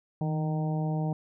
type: harmonic tone with a mistuned harmonic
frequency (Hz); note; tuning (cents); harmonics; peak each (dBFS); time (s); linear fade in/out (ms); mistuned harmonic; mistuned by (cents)
154.4; D#3; -13; 1 / 2 / 3 / 4 / 5 / 6; -27 / -37 / -41 / -40 / -39 / -46; 0.21-1.13; 2; 1; +41
effects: none